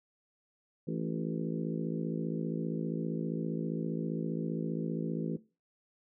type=harmonic tone with a mistuned harmonic; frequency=55.1 Hz; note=A1; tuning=3 cents sharp; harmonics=3 / 4 / 5 / 6 / 7 / 8 / 9; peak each=-36 / -38 / -40 / -42 / -43 / -44 / -45 dBFS; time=0.87-5.37 s; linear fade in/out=10 ms; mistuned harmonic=6; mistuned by=+40 cents; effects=noise-tail reverb RT60 0.3 s tail -18 dB re dry